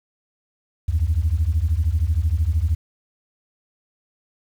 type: beating tone pair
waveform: sine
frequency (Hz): 73.42 / 86.42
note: D2 / F2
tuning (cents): 0 / -18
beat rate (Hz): 13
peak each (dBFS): -19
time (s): 0.88-2.75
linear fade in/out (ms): 10
effects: tanh soft clip ceiling -11 dBFS + 8-bit